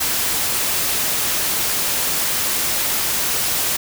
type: noise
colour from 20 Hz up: white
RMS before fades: -20 dBFS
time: 0-3.77 s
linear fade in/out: 10 ms
effects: none